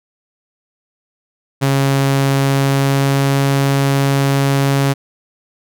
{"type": "tone with pitch glide", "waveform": "sawtooth", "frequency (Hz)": [137.2, 138.23], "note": ["C#3", "C#3"], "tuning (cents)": [-17, -5], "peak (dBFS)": -8, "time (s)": [1.61, 4.94], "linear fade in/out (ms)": 20, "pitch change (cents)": 12, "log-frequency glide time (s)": [2.4, 3.41], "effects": []}